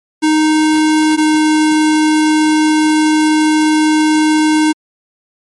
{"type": "tone pair in turn", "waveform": "square", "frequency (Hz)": [310.1, 308.9], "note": ["D#4", "D#4"], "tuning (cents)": [-6, -12], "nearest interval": "unison", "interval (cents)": 6, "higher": "first", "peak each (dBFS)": -9, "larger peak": "neither", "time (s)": [[0.22, 1.17], [1.17, 4.73]], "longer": "second", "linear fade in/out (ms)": 20, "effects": ["MP3 48 kbps"]}